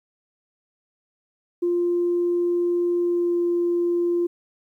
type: tone with pitch glide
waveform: sine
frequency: 349.2 to 347 Hz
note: F4 to F4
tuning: 0 to -11 cents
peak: -18 dBFS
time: 1.62-4.27 s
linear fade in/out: 10 ms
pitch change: -11 cents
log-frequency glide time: 3-3.38 s
effects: tanh soft clip ceiling -14 dBFS + 10-bit